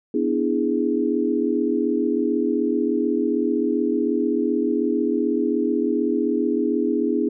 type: chord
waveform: sine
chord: E dominant seventh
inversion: second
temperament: equal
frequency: 246.9 / 293.7 / 329.6 / 415.3 Hz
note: B3 / D4 / E4 / G#4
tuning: 0 / 0 / 0 / 0 cents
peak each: -24 dBFS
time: 0.14-7.29 s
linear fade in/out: 5 ms
effects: none

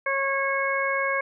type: harmonic tone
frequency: 547 Hz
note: C#5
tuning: 23 cents flat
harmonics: 1 / 2 / 3 / 4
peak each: -28 / -28 / -28 / -28 dBFS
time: 0.06-1.21 s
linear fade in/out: 5 ms
effects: none

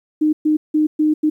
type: tone bursts at uneven times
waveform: sine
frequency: 306.4 Hz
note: D#4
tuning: 27 cents flat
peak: -12 dBFS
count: 5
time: 0.21-0.33 / 0.45-0.57 / 0.74-0.87 / 0.99-1.14 / 1.23-1.3 s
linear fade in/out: 10 ms
effects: 9-bit

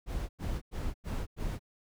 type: noise bursts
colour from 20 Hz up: brown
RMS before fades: -34 dBFS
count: 5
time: 0.06-1.594 s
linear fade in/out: 50 ms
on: 230 ms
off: 96 ms
effects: none

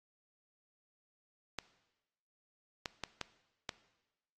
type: clicks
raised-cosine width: 0.2 ms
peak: -19 dBFS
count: 5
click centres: 1.587 / 2.858 / 3.037 / 3.213 / 3.692 s
effects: noise-tail reverb RT60 1.0 s tail -18 dB re dry + AAC 32 kbps

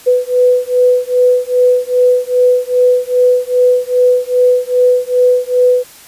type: beating tone pair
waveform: sine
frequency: 496.5 / 499 Hz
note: B4 / B4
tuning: +9 / +18 cents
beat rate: 2.5 Hz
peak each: -11 dBFS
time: 0.06-5.84 s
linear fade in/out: 20 ms
effects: white hiss -38 dBFS RMS until 6.07 s + resampled to 32000 Hz

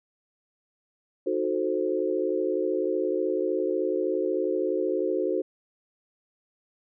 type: chord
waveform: sine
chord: D# diminished seventh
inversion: none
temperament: equal with one note detuned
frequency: 311.1 / 367.4 / 440 / 523.3 Hz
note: D#4 / F#4 / A4 / C5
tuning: 0 / -12 / 0 / 0 cents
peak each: -31 / -27 / -30 / -30 dBFS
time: 1.26-5.42 s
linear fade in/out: 10 ms
effects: none

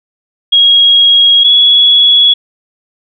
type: tone pair in turn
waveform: sine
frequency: 3292 / 3369 Hz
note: G#7 / G#7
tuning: -16 / +24 cents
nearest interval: unison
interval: 40 cents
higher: second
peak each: -3 dBFS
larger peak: neither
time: 0.52-1.44 / 1.44-2.34 s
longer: first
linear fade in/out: 10 ms
effects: none

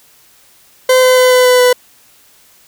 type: tone with pitch steps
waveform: 40% pulse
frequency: 513 / 509.8 / 506.5 / 503.3 / 500.1 / 497 Hz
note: C5 / C5 / B4 / B4 / B4 / B4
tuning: -34 / -45 / +44 / +33 / +22 / +11 cents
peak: -5 dBFS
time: 0.89-1.73 s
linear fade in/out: 5 ms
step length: 140 ms
effects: white hiss -47 dBFS RMS until 2.67 s

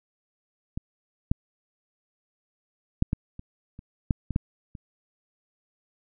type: clicks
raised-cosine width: 5 ms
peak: -18 / -9 / -7 / -12 / -26 / -29 / -9 / -18 / -11 / -27 dBFS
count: 10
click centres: 0.775 / 1.315 / 3.024 / 3.131 / 3.394 / 3.791 / 4.108 / 4.307 / 4.361 / 4.752 s
effects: none

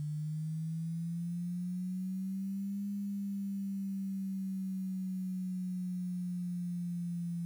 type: linear two-way sweep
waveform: sine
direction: up then down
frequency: 148.4 to 201.8 to 170.7 Hz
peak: -34 dBFS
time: 0-7.45 s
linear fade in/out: 0 ms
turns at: 2.88 s
effects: 10-bit

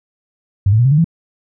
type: tone with pitch steps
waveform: sine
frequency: 98.3 / 109.07 / 121.02 / 134.28 / 148.99 / 165.32 Hz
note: G2 / A2 / B2 / C3 / D3 / E3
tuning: +5 / -15 / -35 / +45 / +25 / +5 cents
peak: -8 dBFS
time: 0.66-1.044 s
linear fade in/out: 5 ms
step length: 64 ms
effects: none

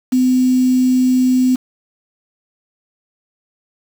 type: tone with quantisation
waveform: sine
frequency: 254.5 Hz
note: C4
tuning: 48 cents flat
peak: -10 dBFS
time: 0.12-1.56 s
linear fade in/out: 10 ms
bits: 5
effects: none

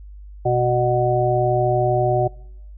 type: harmonic tone with a mistuned harmonic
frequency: 123.47 Hz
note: B2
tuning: in tune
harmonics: 1 / 3 / 5 / 6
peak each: -21 / -21 / -21 / -21 dBFS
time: 0.45-2.28 s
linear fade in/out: 10 ms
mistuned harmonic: 5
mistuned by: -24 cents
effects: noise-tail reverb RT60 0.8 s tail -24 dB re dry + added 50 Hz sine -36 dBFS peak until 2.77 s

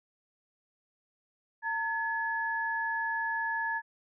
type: tone pair together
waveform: sine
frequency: 910 / 1704.5 Hz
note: A#5 / G#6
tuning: -42 / +45 cents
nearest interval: major seventh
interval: 1087 cents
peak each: -33 / -31 dBFS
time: 1.62-3.82 s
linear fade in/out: 50 ms
effects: none

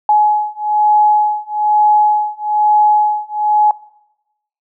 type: beating tone pair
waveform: sine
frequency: 843 / 844.1 Hz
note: G#5 / G#5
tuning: +26 / +28 cents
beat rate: 1.1 Hz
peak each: -13 dBFS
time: 0.09-3.71 s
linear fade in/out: 2 ms
effects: noise-tail reverb RT60 0.9 s tail -21 dB re dry

